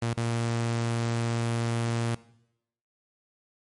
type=tone with dropouts; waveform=sawtooth; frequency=116.54 Hz; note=A#2; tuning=in tune; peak=-22 dBFS; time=0.02-2.15 s; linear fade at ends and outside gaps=5 ms; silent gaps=0.136-0.172 s; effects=noise-tail reverb RT60 0.8 s tail -19 dB re dry + MP3 48 kbps